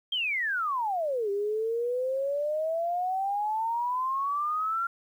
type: exponential two-way sweep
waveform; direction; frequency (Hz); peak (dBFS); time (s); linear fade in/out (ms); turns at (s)
sine; down then up; 3247 to 395.6 to 1387; -26; 0.12-4.87; 5; 1.3
effects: 10-bit